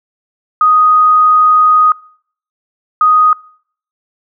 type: tone pair in turn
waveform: sine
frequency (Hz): 1246 / 1246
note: D#6 / D#6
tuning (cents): +2 / +2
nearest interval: unison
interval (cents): 0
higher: neither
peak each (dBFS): -5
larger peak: neither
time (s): 0.61-1.92 / 3.01-3.33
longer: first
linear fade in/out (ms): 2
effects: noise-tail reverb RT60 0.6 s tail -26 dB re dry